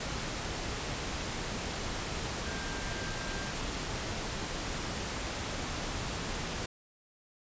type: tone in noise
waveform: sine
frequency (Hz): 1587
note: G6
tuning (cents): +21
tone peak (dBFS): -44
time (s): 2.46-3.51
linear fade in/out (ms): 5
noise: pink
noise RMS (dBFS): -36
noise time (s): 0-6.66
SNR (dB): -11
effects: resampled to 16000 Hz